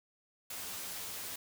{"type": "noise with comb filter", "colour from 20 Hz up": "white", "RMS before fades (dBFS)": -42, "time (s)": [0.5, 1.36], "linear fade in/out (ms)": 5, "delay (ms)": 11, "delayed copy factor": 0.7, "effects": []}